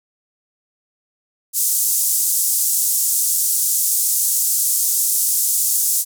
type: band-pass noise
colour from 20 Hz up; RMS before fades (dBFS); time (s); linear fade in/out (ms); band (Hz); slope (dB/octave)
pink; -18; 1.53-6.05; 50; 7000 to 16000; 24
effects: none